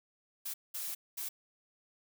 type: noise bursts at uneven times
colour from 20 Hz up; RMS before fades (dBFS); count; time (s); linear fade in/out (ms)
blue; -39; 3; 0.45-0.54 / 0.74-0.95 / 1.17-1.29; 10
effects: none